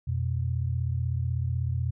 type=tone pair together; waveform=sine; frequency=87.31 / 123.47 Hz; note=F2 / B2; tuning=0 / 0 cents; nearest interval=tritone; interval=600 cents; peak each=-28 dBFS; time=0.07-1.91 s; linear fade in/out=10 ms; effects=none